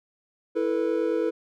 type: chord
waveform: triangle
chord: E suspended fourth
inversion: none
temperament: equal with one note detuned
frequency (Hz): 329.6 / 440 / 489.1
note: E4 / A4 / B4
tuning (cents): 0 / 0 / -17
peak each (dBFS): -25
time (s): 0.55-1.31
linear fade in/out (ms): 20
effects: none